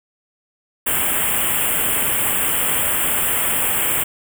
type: band-stop noise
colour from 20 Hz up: white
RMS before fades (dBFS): -19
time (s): 0.86-4.04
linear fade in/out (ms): 10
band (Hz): 3300 to 7600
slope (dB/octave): 96
effects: none